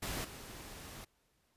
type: noise with level steps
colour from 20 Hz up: pink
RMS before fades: -39 / -49 dBFS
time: 0.02-1.05 s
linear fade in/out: 10 ms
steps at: 0.24 s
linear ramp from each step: 10 ms
effects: pink hiss -75 dBFS RMS until 1.56 s + resampled to 32000 Hz